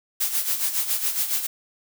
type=noise with tremolo; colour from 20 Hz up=blue; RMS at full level=-22 dBFS; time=0.2-1.47 s; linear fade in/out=10 ms; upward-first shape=sine; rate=7.2 Hz; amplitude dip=65%; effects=none